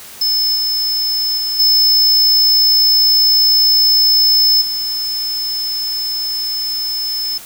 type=tone with level steps; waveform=square; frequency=5240 Hz; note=E8; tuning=11 cents flat; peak=-13 / -15 / -17 / -9 / -18 dBFS; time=0.21-7.38 s; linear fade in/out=5 ms; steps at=0.55 / 1.37 / 1.59 / 4.61 s; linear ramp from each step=10 ms; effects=white hiss -35 dBFS RMS until 7.45 s